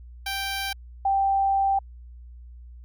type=tone pair in turn; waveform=10% pulse / sine; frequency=784 / 784 Hz; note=G5 / G5; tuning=0 / 0 cents; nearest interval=unison; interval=0 cents; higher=neither; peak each=-19 dBFS; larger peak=neither; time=0.26-0.73 / 1.05-1.79 s; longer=second; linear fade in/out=5 ms; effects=added 60 Hz sine -41 dBFS peak until 2.84 s